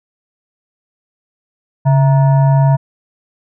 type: tone with frequency modulation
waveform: sine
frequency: 138.9 Hz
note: C#3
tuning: 4 cents sharp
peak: -7 dBFS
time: 1.85-2.77 s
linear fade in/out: 20 ms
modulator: 799 Hz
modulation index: 0.46
effects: none